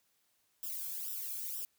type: noise with flanger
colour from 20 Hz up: violet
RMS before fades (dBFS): -40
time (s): 0.63-1.65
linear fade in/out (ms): 0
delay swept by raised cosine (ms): 0.45 to 1.07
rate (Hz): 2.1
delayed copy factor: -0.9
effects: white hiss -75 dBFS RMS until 1.78 s